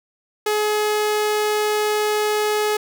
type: tone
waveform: sawtooth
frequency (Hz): 423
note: G#4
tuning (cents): +32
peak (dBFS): -14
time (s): 0.46-2.77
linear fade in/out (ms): 5
effects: none